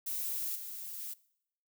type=noise with level steps; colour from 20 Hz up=violet; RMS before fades=-36 / -43 / -41 dBFS; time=0.06-1.14 s; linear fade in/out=10 ms; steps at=0.55 / 0.98 s; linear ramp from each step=10 ms; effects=noise-tail reverb RT60 0.7 s tail -21 dB re dry